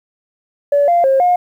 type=tone with pitch steps; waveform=sine; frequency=573 / 693 / 536 / 715 Hz; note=D5 / F5 / C5 / F5; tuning=-43 / -14 / +42 / +41 cents; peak=-8 dBFS; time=0.72-1.36 s; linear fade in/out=5 ms; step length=160 ms; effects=tanh soft clip ceiling -5 dBFS + 8-bit